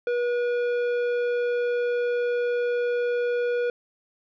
triangle tone with tanh clipping, 483.7 Hz, B4, 36 cents flat, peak -24 dBFS, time 0.07-3.7 s, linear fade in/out 2 ms, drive 15 dB, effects none

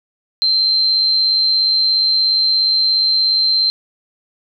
sine tone with amplitude modulation, 4125 Hz, C8, 25 cents flat, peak -10 dBFS, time 0.42-3.7 s, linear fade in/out 0 ms, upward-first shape sine, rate 97 Hz, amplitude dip 35%, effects none

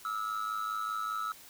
triangle tone with amplitude modulation, 1300 Hz, E6, 24 cents flat, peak -27 dBFS, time 0.05-1.32 s, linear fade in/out 2 ms, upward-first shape sine, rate 105 Hz, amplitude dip 75%, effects white hiss -53 dBFS RMS until 1.49 s

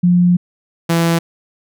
sine / sawtooth tone pair in turn, 177 / 167.32 Hz, F3 / E3, +23 / +26 cents, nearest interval minor second, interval 97 cents, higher first, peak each -8 dBFS, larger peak neither, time 0.03-0.37 / 0.89-1.19 s, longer first, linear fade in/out 10 ms, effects none

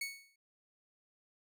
sawtooth tone with exponential decay, 2217 Hz, C#7, in tune, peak -31 dBFS, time 0.01-0.36 s, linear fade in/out 5 ms, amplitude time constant 75 ms, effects none

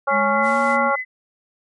harmonic tone, 277.1 Hz, C#4, 1 cent flat, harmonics 2 / 3 / 4 / 5, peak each -22 / -22 / -22 / -22 dBFS, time 0.07-0.96 s, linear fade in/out 10 ms
sine tone with tremolo, 2022 Hz, B6, 40 cents sharp, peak -22 dBFS, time 0.08-1.05 s, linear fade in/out 50 ms, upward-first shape sine, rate 3.4 Hz, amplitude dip 50%
sine tone with pitch glide, 207.7 to 235.8 Hz, G#3 to A#3, 0 to +20 cents, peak -25 dBFS, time 0.1-0.92 s, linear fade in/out 50 ms, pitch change +220 cents, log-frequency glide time 0.29-0.58 s
white noise, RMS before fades -40 dBFS, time 0.42-0.78 s, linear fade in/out 50 ms
effects resampled to 22050 Hz

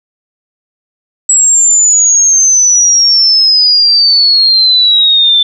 sine exponential sweep, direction down, 7780 to 3520 Hz, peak -4 dBFS, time 1.29-5.43 s, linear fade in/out 5 ms, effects none

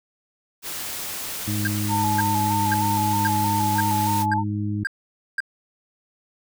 white noise, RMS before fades -31 dBFS, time 0.62-4.26 s, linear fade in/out 50 ms
harmonic tone, 103.9 Hz, G#2, 1 cent sharp, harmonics 1 / 2 / 3, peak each -25 / -28 / -30 dBFS, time 1.47-4.84 s, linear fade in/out 10 ms
triangle tone bursts, 1600 Hz, G6, 35 cents sharp, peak -19 dBFS, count 8, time 1.65-5.404 s, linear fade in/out 2 ms, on 23 ms, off 510 ms
sine tone with vibrato, 880 Hz, A5, in tune, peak -21 dBFS, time 1.88-4.44 s, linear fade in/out 50 ms, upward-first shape square, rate 3.2 Hz, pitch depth 40 cents each way
effects none

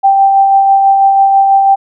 sine tone with tremolo, 784 Hz, G5, in tune, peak -3 dBFS, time 0.03-1.76 s, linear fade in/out 20 ms, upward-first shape sine, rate 6.1 Hz, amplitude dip 30%, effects none

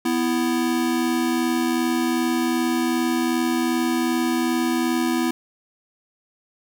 square tone pair together, 248.1 / 330.7 Hz, B3 / E4, +8 / +6 cents, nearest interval perfect fourth, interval 498 cents, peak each -23 dBFS, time 0.05-5.31 s, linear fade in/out 5 ms, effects none

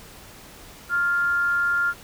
sine tone with frequency modulation, 1400 Hz, F6, 4 cents sharp, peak -19 dBFS, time 0.89-1.94 s, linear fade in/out 50 ms, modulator 313 Hz, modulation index 0.24, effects pink hiss -45 dBFS RMS until 2.03 s

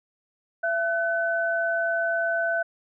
sine tone pair together, 672 / 1508.6 Hz, E5 / F#6, +33 / +33 cents, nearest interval octave + major second, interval 1400 cents, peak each -25 / -25 dBFS, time 0.63-2.63 s, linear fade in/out 10 ms, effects none

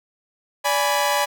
sawtooth chord, G# diminished, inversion second, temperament equal with one note detuned, 579.9 / 830.6 / 987.8 Hz, D5 / G#5 / B5, -22 / 0 / 0 cents, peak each -19 dBFS, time 0.64-1.26 s, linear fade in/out 20 ms, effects none

